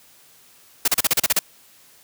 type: noise bursts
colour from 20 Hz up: white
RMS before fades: -17 dBFS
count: 9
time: 0.85-1.391 s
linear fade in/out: 5 ms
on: 29 ms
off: 35 ms
effects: white hiss -52 dBFS RMS until 2.03 s + high-pass 60 Hz 12 dB/octave